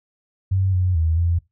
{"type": "tone with pitch steps", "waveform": "sine", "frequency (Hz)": [95.3, 91.3, 80.7, 85.2], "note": ["G2", "F#2", "E2", "F2"], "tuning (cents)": [-48, -23, -36, -42], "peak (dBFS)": -16, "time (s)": [0.51, 1.39], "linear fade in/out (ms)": 10, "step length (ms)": 220, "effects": ["noise-tail reverb RT60 0.2 s tail -22 dB re dry"]}